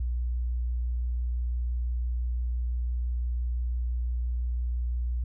sine tone with vibrato, 60.3 Hz, B1, 41 cents flat, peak -26 dBFS, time 0-5.24 s, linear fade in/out 5 ms, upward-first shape sine, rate 5.9 Hz, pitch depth 9 cents each way, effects none

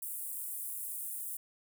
pink high-pass noise, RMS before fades -40 dBFS, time 0.02-1.37 s, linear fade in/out 5 ms, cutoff 8800 Hz, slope 48 dB/octave, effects none

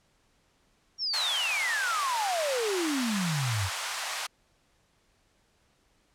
sine exponential sweep, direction down, 5660 to 88 Hz, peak -27 dBFS, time 0.98-3.7 s, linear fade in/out 50 ms
pink high-pass noise, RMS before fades -33 dBFS, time 1.13-4.27 s, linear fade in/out 10 ms, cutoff 790 Hz, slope 24 dB/octave
effects pink hiss -68 dBFS RMS until 6.14 s + low-pass 9000 Hz 12 dB/octave

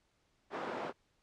white band-pass noise, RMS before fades -40 dBFS, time 0.5-0.93 s, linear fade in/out 50 ms, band 260 to 910 Hz, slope 12 dB/octave, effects pink hiss -75 dBFS RMS until 1.22 s + low-pass 7000 Hz 12 dB/octave

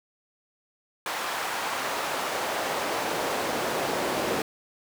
brown noise with high-pass filter sweep, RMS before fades -29 dBFS, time 1.06-4.42 s, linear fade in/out 2 ms, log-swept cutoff 1000 to 410 Hz, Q 1, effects none

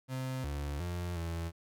35% pulse tone with pitch steps, 130.2 / 71.9 / 87.8 / 83.7 Hz, C3 / D2 / F2 / E2, -8 / -36 / +10 / +27 cents, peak -33 dBFS, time 0.08-1.52 s, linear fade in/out 50 ms, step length 360 ms, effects none

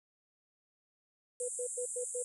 sine tone bursts, 493.9 Hz, B4, in tune, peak -35 dBFS, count 5, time 1.4-2.23 s, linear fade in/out 10 ms, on 86 ms, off 100 ms
pink band-pass noise, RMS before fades -41 dBFS, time 1.4-2.24 s, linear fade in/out 0 ms, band 7300 to 9800 Hz, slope 96 dB/octave
effects none

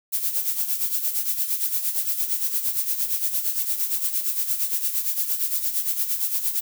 violet noise with tremolo, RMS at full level -22 dBFS, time 0.12-6.61 s, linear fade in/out 20 ms, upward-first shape sine, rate 8.7 Hz, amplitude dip 65%, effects none

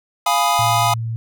square chord, F half-diminished seventh, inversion none, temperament equal, 698.5 / 830.6 / 987.8 / 1244.5 Hz, F5 / Ab5 / Cb6 / Eb6, 0 / 0 / 0 / 0 cents, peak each -21 dBFS, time 0.26-0.94 s, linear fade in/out 5 ms
sine tone, 114 Hz, A#2, 38 cents flat, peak -21 dBFS, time 0.59-1.16 s, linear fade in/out 0 ms
effects none

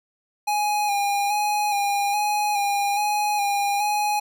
square tone with vibrato, 821 Hz, G#5, 20 cents flat, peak -21 dBFS, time 0.47-4.2 s, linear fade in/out 10 ms, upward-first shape square, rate 1.2 Hz, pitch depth 27 cents each way, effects none

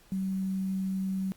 sine tone with quantisation, 190.6 Hz, G3, 48 cents flat, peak -28 dBFS, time 0.12-1.32 s, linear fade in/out 0 ms, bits 9, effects pink hiss -60 dBFS RMS until 1.36 s + Opus 48 kbps

